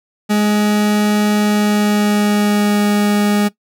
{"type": "tone with pitch glide", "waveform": "40% pulse", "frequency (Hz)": [209.1, 206.6], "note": ["G#3", "G#3"], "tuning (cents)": [12, -9], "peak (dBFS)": -11, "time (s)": [0.29, 3.49], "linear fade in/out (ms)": 20, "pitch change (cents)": -21, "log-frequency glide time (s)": [1.35, 2.83], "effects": ["noise-tail reverb RT60 0.1 s tail -18 dB re dry"]}